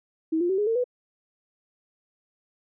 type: tone with pitch steps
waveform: sine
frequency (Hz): 320.8 / 349.8 / 381.5 / 416 / 453.7 / 494.7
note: E4 / F4 / G4 / G#4 / A#4 / B4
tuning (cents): -47 / +3 / -47 / +3 / -47 / +3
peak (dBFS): -21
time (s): 0.32-0.842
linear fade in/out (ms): 10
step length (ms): 87
effects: none